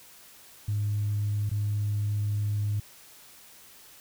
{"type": "tone with dropouts", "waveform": "sine", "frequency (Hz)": 103.83, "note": "G#2", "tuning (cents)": 0, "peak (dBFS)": -24, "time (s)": [0.68, 2.8], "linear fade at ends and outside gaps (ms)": 5, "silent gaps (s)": [1.494, 1.513], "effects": ["tanh soft clip ceiling -21 dBFS", "white hiss -52 dBFS RMS until 4 s"]}